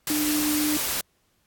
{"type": "tone in noise", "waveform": "sine", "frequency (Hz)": 300, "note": "D4", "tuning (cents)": 37, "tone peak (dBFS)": -23, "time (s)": [0.1, 0.77], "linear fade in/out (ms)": 2, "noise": "white", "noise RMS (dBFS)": -27, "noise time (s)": [0.07, 1.01], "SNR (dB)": 1, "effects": ["pink hiss -68 dBFS RMS until 1.46 s", "AAC 64 kbps"]}